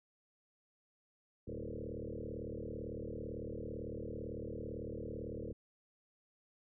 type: tone with frequency modulation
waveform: sine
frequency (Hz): 277.2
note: C#4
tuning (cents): 0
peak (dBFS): -40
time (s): 1.47-5.53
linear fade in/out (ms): 10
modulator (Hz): 37.9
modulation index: 6.3
effects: none

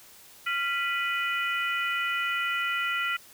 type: harmonic tone with a mistuned harmonic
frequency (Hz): 493.9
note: B4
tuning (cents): 0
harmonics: 3 / 4 / 5 / 6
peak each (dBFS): -29 / -31 / -33 / -35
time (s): 0.46-3.17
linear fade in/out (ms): 10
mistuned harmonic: 3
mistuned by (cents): -120
effects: white hiss -52 dBFS RMS until 3.33 s

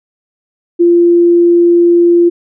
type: tone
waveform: sine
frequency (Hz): 345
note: F4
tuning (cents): -21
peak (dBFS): -4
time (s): 0.79-2.3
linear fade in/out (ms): 20
effects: none

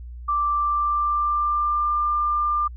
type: tone with pitch glide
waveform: sine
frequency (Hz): 1174.7 to 1194.5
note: D6 to D6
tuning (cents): 0 to +29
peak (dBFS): -19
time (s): 0.28-2.68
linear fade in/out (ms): 10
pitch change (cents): +29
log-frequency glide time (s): 0.49-1.95
effects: added 60 Hz sine -34 dBFS peak until 2.76 s

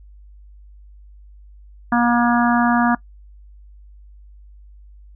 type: harmonic tone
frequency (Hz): 238.7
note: A#3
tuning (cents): +41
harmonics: 1 / 3 / 4 / 5 / 6 / 7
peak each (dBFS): -16 / -21 / -22 / -23 / -24 / -24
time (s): 1.92-2.95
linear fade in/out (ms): 5
effects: noise-tail reverb RT60 0.1 s tail -21 dB re dry + added 50 Hz sine -41 dBFS peak until 5.15 s

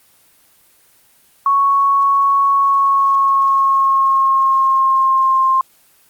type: tone with pitch glide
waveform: sine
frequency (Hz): 1108.7 to 1056.8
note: C#6 to C6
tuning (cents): 0 to +17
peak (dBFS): -10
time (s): 1.46-5.61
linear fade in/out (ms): 2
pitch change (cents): -83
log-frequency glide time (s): 2.52-5.46
effects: white hiss -52 dBFS RMS until 6.09 s + Opus 24 kbps

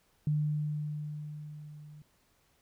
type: tone with level ramp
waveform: sine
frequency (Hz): 150.1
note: D3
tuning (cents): +38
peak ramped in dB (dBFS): -25 to -48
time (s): 0.27-2.02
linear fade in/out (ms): 2
effects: pink hiss -70 dBFS RMS until 2.61 s

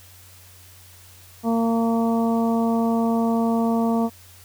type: harmonic tone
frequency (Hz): 229.1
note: A#3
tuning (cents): -30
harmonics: 1 / 2 / 3 / 4 / 5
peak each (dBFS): -19 / -27 / -27 / -31 / -34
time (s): 1.43-4.1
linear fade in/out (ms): 50
effects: added 91 Hz sine -49 dBFS peak until 4.44 s + white hiss -49 dBFS RMS until 4.44 s

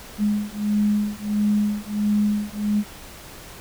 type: beating tone pair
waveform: sine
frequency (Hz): 207.7 / 209.2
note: G#3 / G#3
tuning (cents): 0 / +13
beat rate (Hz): 1.5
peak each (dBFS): -22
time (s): 0.18-2.84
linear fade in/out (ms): 50
effects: pink hiss -41 dBFS RMS until 3.6 s

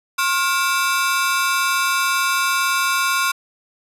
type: ring-modulated tone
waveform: sawtooth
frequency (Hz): 1244.5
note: D#6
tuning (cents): 0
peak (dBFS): -10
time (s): 0.18-3.32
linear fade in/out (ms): 10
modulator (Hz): 169
effects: resampled to 32000 Hz

